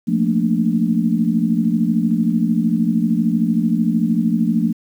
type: chord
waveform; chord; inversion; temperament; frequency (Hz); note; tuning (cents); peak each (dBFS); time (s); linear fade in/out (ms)
sine; Bb major seventh; second; equal; 174.61 / 220 / 233.1 / 293.7; F3 / A3 / Bb3 / D4; 0 / 0 / 0 / 0; -20 / -18 / -19 / -24; 0.07-4.73; 20
effects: 8-bit